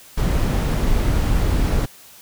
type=noise; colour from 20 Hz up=brown; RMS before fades=-18 dBFS; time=0.17-1.86 s; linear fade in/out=10 ms; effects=white hiss -45 dBFS RMS until 2.21 s